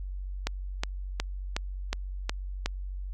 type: click train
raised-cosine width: 0.2 ms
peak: -11 dBFS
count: 7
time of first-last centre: 0.47-2.66 s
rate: 2.74 Hz
effects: added 47 Hz sine -33 dBFS peak until 3.13 s